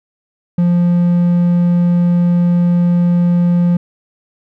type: tone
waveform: triangle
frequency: 174.61 Hz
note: F3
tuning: in tune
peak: -7 dBFS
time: 0.58-3.77 s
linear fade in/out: 5 ms
effects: none